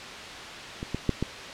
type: clicks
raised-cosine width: 3 ms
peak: -20 / -15 / -9 / -13 dBFS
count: 4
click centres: 0.829 / 0.946 / 1.093 / 1.226 s
effects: white hiss -38 dBFS RMS until 1.53 s + low-pass 4000 Hz 12 dB/octave